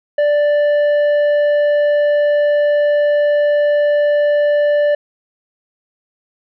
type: tone with tanh clipping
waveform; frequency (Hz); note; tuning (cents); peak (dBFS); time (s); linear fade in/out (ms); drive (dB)
sine; 587.3; D5; 0; -12; 0.18-4.95; 5; 7
effects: none